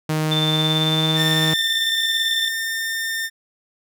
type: tone with pitch glide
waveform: sawtooth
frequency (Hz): 155.56 to 158.1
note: D#3 to D#3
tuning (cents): 0 to +28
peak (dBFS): -15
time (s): 0.09-1.54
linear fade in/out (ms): 5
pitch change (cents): +28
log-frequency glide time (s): 0.47-1.06
type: tone with tremolo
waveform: sine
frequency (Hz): 3553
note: A7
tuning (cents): +16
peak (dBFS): -18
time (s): 0.31-2.49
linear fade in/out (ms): 10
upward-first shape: square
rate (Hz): 18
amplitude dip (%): 40
type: tone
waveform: sawtooth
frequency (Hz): 1807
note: A6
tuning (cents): +46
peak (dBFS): -19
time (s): 1.15-3.3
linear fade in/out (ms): 50
effects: none